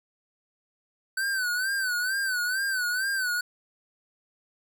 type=tone with vibrato; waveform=square; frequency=1522 Hz; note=F#6; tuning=48 cents sharp; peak=-26 dBFS; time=1.17-3.41 s; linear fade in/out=5 ms; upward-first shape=sine; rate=2.2 Hz; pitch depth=96 cents each way; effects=none